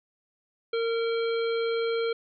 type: harmonic tone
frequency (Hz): 459.3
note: A#4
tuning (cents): -26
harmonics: 1 / 3 / 5 / 7 / 9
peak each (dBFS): -25 / -36 / -39 / -40 / -43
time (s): 0.73-2.13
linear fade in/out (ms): 5
effects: none